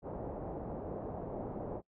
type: low-pass noise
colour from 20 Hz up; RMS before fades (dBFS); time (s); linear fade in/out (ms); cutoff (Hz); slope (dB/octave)
white; -41; 0.02-1.82; 50; 680; 24
effects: noise-tail reverb RT60 0.1 s tail -23 dB re dry

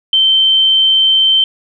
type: tone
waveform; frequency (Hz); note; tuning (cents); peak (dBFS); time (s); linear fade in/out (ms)
sine; 3108; G7; -16; -7; 0.13-1.44; 2
effects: none

